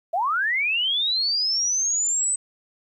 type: linear sweep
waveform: sine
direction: up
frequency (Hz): 629 to 8140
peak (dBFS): -20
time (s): 0.13-2.36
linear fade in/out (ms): 10
effects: 10-bit